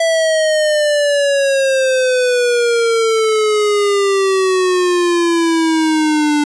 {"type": "exponential sweep", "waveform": "square", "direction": "down", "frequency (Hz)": [663, 293.7], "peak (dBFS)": -12, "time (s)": [0, 6.44], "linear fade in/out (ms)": 5, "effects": ["resampled to 22050 Hz"]}